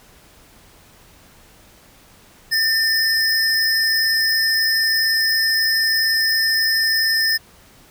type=tone pair together; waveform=square; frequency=1797 / 5112 Hz; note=A6 / D#8; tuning=+36 / +46 cents; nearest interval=octave + tritone; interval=1810 cents; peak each=-19 dBFS; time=2.51-7.38 s; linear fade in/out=20 ms; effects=pink hiss -49 dBFS RMS until 7.9 s